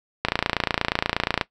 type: click train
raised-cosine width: 0.3 ms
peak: -3 dBFS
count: 34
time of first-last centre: 0.25-1.412 s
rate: 28.4 Hz
effects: noise-tail reverb RT60 0.1 s tail -17 dB re dry